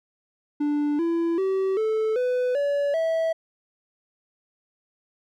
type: tone with pitch steps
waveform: triangle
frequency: 293.7 / 335.4 / 383.1 / 437.5 / 499.7 / 570.7 / 651.8 Hz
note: D4 / E4 / G4 / A4 / B4 / D5 / E5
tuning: 0 / +30 / -40 / -10 / +20 / -50 / -20 cents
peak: -19 dBFS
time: 0.6-3.33 s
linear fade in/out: 10 ms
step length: 390 ms
effects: none